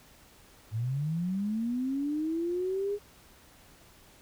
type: linear sweep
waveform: sine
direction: up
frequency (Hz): 104.3 to 415.3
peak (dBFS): -28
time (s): 0.71-2.99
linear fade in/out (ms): 50
effects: pink hiss -57 dBFS RMS until 4.21 s